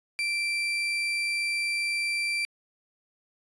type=tone; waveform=35% pulse; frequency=2349 Hz; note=D7; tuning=in tune; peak=-24 dBFS; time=0.19-2.45 s; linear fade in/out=0 ms; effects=resampled to 22050 Hz